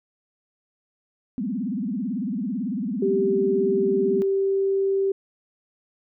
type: tone with vibrato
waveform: sine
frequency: 223.4 Hz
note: A3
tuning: 27 cents sharp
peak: -24 dBFS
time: 1.38-4.22 s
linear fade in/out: 0 ms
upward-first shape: sine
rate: 18 Hz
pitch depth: 300 cents each way
type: tone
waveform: sine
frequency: 390 Hz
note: G4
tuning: 9 cents flat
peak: -19 dBFS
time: 3.02-5.12 s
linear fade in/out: 5 ms
effects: none